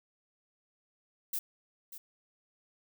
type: noise with echo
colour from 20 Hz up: violet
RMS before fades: -34 dBFS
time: 1.33-1.39 s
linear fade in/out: 5 ms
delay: 590 ms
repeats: 1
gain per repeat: -12 dB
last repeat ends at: 1.98 s
effects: none